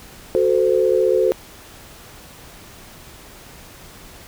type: chord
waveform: sine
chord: F# diminished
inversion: none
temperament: equal with one note detuned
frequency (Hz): 370 / 440 / 515.2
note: F#4 / A4 / C5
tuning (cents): 0 / 0 / -27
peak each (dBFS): -18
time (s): 0.35-1.32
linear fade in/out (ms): 0
effects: pink hiss -42 dBFS RMS until 4.27 s